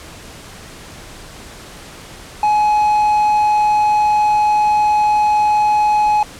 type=tone; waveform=triangle; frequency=843 Hz; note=G#5; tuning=26 cents sharp; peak=-9 dBFS; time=2.43-6.23 s; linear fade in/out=2 ms; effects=pink hiss -36 dBFS RMS until 6.39 s + low-pass 10000 Hz 12 dB/octave